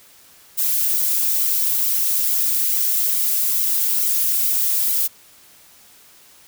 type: noise with flanger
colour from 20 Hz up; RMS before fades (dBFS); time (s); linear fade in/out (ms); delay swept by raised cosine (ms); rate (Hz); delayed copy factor
violet; -19; 0.57-5.08; 20; 1.1 to 4.3; 2.3; -0.8
effects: white hiss -49 dBFS RMS until 6.47 s